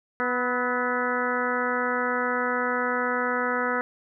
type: harmonic tone with a mistuned harmonic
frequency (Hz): 246.9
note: B3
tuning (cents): 0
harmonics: 1 / 2 / 3 / 4 / 5 / 6 / 7 / 8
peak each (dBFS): -32 / -29 / -35 / -32 / -30 / -30 / -33 / -35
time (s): 0.2-3.81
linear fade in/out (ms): 0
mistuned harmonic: 5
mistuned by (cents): +56
effects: none